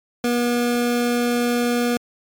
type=tone; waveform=25% pulse; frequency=240.8 Hz; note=B3; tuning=44 cents flat; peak=-14 dBFS; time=0.24-1.97 s; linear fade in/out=2 ms; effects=MP3 96 kbps

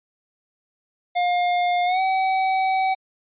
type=tone with pitch glide; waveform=square; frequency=710 to 761 Hz; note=F5 to F#5; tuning=+28 to +48 cents; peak=-19 dBFS; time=1.15-2.95 s; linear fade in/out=20 ms; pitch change=+120 cents; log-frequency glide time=1.85-2.01 s; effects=resampled to 8000 Hz

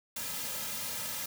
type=noise with comb filter; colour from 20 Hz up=white; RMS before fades=-37 dBFS; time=0.16-1.26 s; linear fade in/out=5 ms; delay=2.7 ms; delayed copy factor=-0.9; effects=none

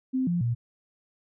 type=tone with pitch steps; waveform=sine; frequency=259.5 / 173.8 / 118.5 Hz; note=C4 / F3 / A#2; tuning=-14 / -8 / +29 cents; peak=-23 dBFS; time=0.13-0.55 s; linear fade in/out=20 ms; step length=140 ms; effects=none

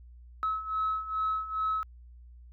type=beating tone pair; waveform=sine; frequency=1289 / 1291.4 Hz; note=E6 / E6; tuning=-39 / -36 cents; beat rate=2.4 Hz; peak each=-33 / -29 dBFS; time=0.43-1.83 s; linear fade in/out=0 ms; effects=tanh soft clip ceiling -22 dBFS + added 60 Hz sine -48 dBFS peak until 2.52 s

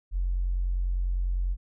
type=tone with tanh clipping; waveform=triangle; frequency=45 Hz; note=F#1; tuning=47 cents flat; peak=-24 dBFS; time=0.11-1.57 s; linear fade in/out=50 ms; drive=4 dB; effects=none

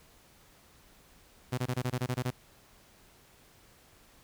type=tone bursts; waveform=sawtooth; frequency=125.8 Hz; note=B2; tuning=32 cents sharp; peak=-25 dBFS; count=10; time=1.52-2.308 s; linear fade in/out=10 ms; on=59 ms; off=22 ms; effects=pink hiss -60 dBFS RMS until 4.23 s

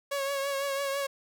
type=tone with vibrato; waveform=sawtooth; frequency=554.4 Hz; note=C#5; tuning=in tune; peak=-25 dBFS; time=0.11-1.07 s; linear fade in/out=10 ms; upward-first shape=triangle; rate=6 Hz; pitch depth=39 cents each way; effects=none

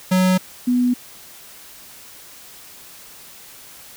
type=tone pair in turn; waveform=square / sine; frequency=185 / 246.9 Hz; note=F#3 / B3; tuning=0 / 0 cents; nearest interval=perfect fourth; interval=500 cents; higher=second; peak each=-14 dBFS; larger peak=neither; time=0.11-0.38 / 0.67-0.94 s; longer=neither; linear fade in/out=10 ms; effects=white hiss -42 dBFS RMS until 3.96 s

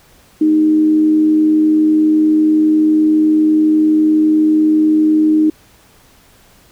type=tone with frequency modulation; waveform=sine; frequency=310 Hz; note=D#4; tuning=6 cents flat; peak=-8 dBFS; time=0.41-5.5 s; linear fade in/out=5 ms; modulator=88.1 Hz; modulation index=0.22; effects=pink hiss -48 dBFS RMS until 6.71 s

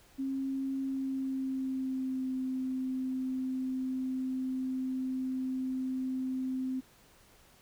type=tone with pitch glide; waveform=sine; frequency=268.8 to 259.5 Hz; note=C4 to C4; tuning=+47 to -14 cents; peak=-31 dBFS; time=0.18-6.81 s; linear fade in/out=20 ms; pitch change=-61 cents; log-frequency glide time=0.8-2.33 s; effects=pink hiss -61 dBFS RMS until 7.61 s

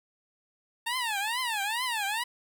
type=tone with vibrato; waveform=15% pulse; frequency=901 Hz; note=A5; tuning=41 cents sharp; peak=-22 dBFS; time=0.86-2.24 s; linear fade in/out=10 ms; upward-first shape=triangle; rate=2.3 Hz; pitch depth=260 cents each way; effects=none

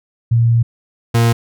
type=tone pair in turn; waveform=sine / 40% pulse; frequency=116.54 / 116.54 Hz; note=A#2 / A#2; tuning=0 / 0 cents; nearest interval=unison; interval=0 cents; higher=neither; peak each=-9 dBFS; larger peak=neither; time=0.31-0.63 / 1.14-1.33 s; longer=first; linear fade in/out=10 ms; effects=none

